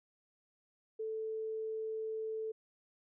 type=tone; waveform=sine; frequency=440 Hz; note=A4; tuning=in tune; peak=-36 dBFS; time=0.99-2.52 s; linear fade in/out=10 ms; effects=none